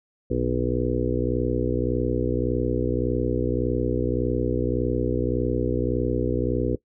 harmonic tone, 61.74 Hz, B1, in tune, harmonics 1 / 2 / 4 / 5 / 6 / 7 / 8, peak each -29 / -29 / -29 / -29 / -29 / -29 / -29 dBFS, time 0.3-6.76 s, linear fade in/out 10 ms, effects noise-tail reverb RT60 0.1 s tail -19 dB re dry

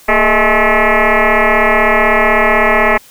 sine tone with frequency modulation, 660 Hz, E5, 2 cents sharp, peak -7 dBFS, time 0.08-2.98 s, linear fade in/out 10 ms, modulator 214 Hz, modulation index 7.6, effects white hiss -42 dBFS RMS until 3.1 s

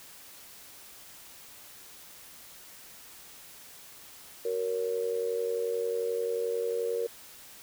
sine tone with amplitude modulation, 466.2 Hz, A#4, in tune, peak -24 dBFS, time 4.45-7.07 s, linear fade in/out 5 ms, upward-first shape sine, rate 91.3 Hz, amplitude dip 80%, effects white hiss -50 dBFS RMS until 7.62 s

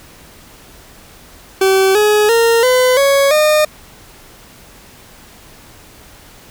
40% pulse tone with pitch steps, 383.8 / 421 / 461.7 / 506.4 / 555.5 / 609.2 Hz, G4 / G#4 / A#4 / B4 / C#5 / D#5, -37 / +24 / -17 / +43 / +4 / -37 cents, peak -8 dBFS, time 1.61-3.65 s, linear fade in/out 5 ms, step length 340 ms, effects pink hiss -41 dBFS RMS until 6.5 s

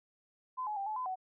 sine tone with pitch steps, 1020 / 846 / 790 / 860 / 1013 / 748 Hz, C6 / G#5 / G5 / A5 / B5 / F#5, -44 / +32 / +13 / -40 / +44 / +19 cents, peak -34 dBFS, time 0.57-1.158 s, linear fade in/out 20 ms, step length 98 ms, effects none

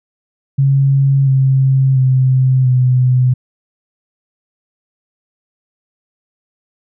sine tone with pitch steps, 137.1 / 133.58 / 130.15 / 126.82 Hz, C#3 / C3 / C3 / B2, -19 / +36 / -9 / +46 cents, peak -8 dBFS, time 0.58-3.34 s, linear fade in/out 10 ms, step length 690 ms, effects none

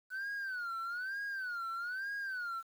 sine tone with vibrato, 1485 Hz, F#6, 6 cents sharp, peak -34 dBFS, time 0.1-2.63 s, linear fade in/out 50 ms, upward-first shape sine, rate 1.1 Hz, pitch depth 170 cents each way, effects tanh soft clip ceiling -35 dBFS + 10-bit

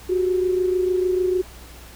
sine tone pair together, 365.3 / 392 Hz, F#4 / G4, -22 / 0 cents, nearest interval minor second, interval 122 cents, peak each -18 / -27 dBFS, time 0.09-1.42 s, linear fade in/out 10 ms, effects added 60 Hz sine -42 dBFS peak until 1.95 s + pink hiss -44 dBFS RMS until 1.95 s

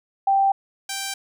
sine / 5% pulse tone pair in turn, 784 / 784 Hz, G5 / G5, 0 / 0 cents, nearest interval unison, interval 0 cents, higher neither, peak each -15 dBFS, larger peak neither, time 0.27-0.52 / 0.89-1.14 s, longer neither, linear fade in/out 5 ms, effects none

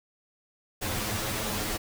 pink noise with comb filter, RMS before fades -31 dBFS, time 0.81-1.78 s, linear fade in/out 20 ms, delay 9.4 ms, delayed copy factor +0.8, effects none

